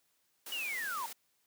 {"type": "high-pass noise", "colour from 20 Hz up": "white", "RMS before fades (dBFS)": -45, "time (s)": [0.46, 1.13], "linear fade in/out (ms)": 5, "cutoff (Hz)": 190, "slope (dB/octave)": 96}
{"type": "linear sweep", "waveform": "sine", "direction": "down", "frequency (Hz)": [2960, 880], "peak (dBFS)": -35, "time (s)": [0.52, 1.06], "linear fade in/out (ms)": 2}
{"effects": ["white hiss -75 dBFS RMS until 1.46 s", "high-pass 80 Hz 12 dB/octave"]}